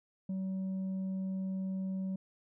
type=tone with tanh clipping; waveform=sine; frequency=189.8 Hz; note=F#3; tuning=44 cents sharp; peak=-34 dBFS; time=0.29-2.16 s; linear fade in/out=5 ms; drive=3 dB; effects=none